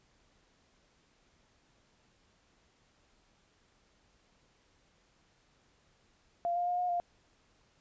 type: tone with pitch steps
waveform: sine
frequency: 692 / 705 / 712 / 718 / 700 Hz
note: F5 / F5 / F5 / F5 / F5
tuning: -16 / +16 / +33 / +48 / +4 cents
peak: -29 dBFS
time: 6.45-7 s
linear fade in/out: 0 ms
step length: 110 ms
effects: pink hiss -69 dBFS RMS until 7.8 s + resampled to 16000 Hz